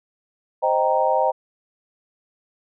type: chord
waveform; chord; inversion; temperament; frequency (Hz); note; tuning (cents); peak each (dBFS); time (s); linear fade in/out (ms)
sine; C minor seventh; none; equal; 523.3 / 622.3 / 784 / 932.3; C5 / Eb5 / G5 / Bb5; 0 / 0 / 0 / 0; -22; 0.62-1.32; 20
effects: none